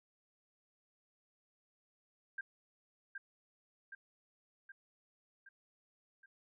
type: tone with echo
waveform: sine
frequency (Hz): 1593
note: G6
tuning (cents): +27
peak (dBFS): -38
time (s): 2.38-2.41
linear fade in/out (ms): 5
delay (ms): 770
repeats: 5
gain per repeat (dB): -4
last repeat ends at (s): 6.26
effects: none